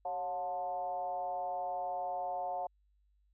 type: tone with frequency modulation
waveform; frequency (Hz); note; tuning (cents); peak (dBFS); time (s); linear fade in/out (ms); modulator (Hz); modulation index
sine; 720; F#5; -47; -34; 0.05-2.67; 5; 167; 0.87
effects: added 50 Hz sine -68 dBFS peak until 3.33 s